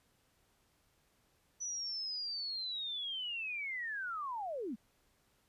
sine linear sweep, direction down, 5970 to 189.8 Hz, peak -37 dBFS, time 1.6-4.76 s, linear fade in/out 20 ms, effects pink hiss -73 dBFS RMS until 5.48 s + resampled to 32000 Hz

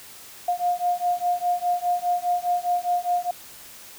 sine beating tone pair, 707 / 711.9 Hz, F5 / F5, +21 / +33 cents, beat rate 4.9 Hz, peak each -24 dBFS, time 0.48-3.31 s, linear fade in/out 5 ms, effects white hiss -44 dBFS RMS until 3.98 s

